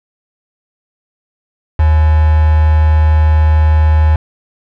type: tone with quantisation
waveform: sine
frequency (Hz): 77.78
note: D#2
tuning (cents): 0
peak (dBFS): -6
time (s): 1.79-4.16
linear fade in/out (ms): 5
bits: 3
effects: low-pass 2000 Hz 12 dB/octave